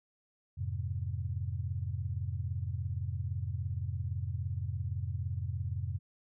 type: chord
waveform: sine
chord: F minor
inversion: none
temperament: just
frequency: 87.31 / 104.77 / 130.96 Hz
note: F2 / Ab2 / C3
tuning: 0 / +16 / +2 cents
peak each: -36 / -37 / -39 dBFS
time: 0.57-5.99 s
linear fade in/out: 20 ms
effects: none